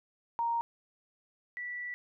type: tone pair in turn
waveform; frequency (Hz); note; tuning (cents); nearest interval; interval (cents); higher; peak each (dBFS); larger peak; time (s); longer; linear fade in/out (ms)
sine; 932.3 / 1959; A#5 / B6; 0 / -15; octave + minor second; 1285; second; -28 / -36; first; 0.39-0.61 / 1.57-1.94; second; 0
effects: none